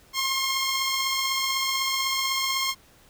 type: beating tone pair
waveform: 10% pulse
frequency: 1068 / 1084 Hz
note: C6 / C#6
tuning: +35 / -39 cents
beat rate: 16 Hz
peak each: -16 / -23 dBFS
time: 0.13-2.75 s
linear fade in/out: 50 ms
effects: pink hiss -56 dBFS RMS until 3.09 s